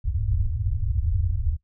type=low-pass noise; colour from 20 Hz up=white; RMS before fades=-24 dBFS; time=0.04-1.57 s; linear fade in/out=10 ms; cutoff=110 Hz; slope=96 dB/octave; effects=noise-tail reverb RT60 0.1 s tail -17 dB re dry